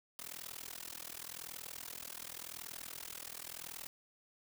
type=noise with amplitude modulation; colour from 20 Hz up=white; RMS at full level=-43 dBFS; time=0.19-3.87 s; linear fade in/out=0 ms; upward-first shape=sine; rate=40.9 Hz; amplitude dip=100%; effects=none